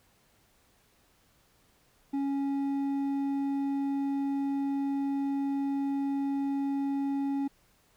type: tone with hard clipping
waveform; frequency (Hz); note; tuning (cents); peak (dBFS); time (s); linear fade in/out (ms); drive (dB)
sine; 277.2; C#4; 0; -29; 2.13-7.48; 10; 5
effects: pink hiss -66 dBFS RMS until 7.96 s